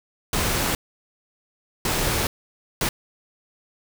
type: noise bursts at uneven times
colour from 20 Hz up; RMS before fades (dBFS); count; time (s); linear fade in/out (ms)
pink; -23; 3; 0.33-0.75 / 1.85-2.27 / 2.81-2.89; 2
effects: none